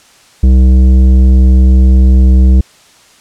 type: tone with tanh clipping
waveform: sine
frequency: 64.2 Hz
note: C2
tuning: 32 cents flat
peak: -4 dBFS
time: 0.43-2.61 s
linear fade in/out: 5 ms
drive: 11 dB
effects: white hiss -43 dBFS RMS until 3.2 s + low-pass 8000 Hz 12 dB/octave